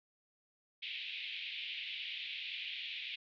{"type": "band-pass noise", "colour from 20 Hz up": "pink", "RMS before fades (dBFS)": -43, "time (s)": [0.82, 3.16], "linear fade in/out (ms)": 10, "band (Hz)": [2300, 3700], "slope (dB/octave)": 48, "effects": []}